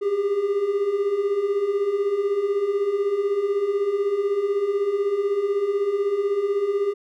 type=beating tone pair; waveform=triangle; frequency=389.2 / 405.2 Hz; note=G4 / G#4; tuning=-12 / -43 cents; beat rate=16 Hz; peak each=-25 / -19 dBFS; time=0.01-6.94 s; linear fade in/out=20 ms; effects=none